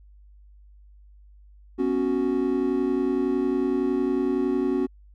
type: chord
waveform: triangle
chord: B suspended second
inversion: none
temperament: just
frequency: 246.9 / 277.8 / 370.4 Hz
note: B3 / C#4 / F#4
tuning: 0 / +4 / +2 cents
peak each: -26 / -23 / -23 dBFS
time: 1.78-4.87 s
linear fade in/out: 20 ms
effects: added 50 Hz sine -48 dBFS peak until 5.14 s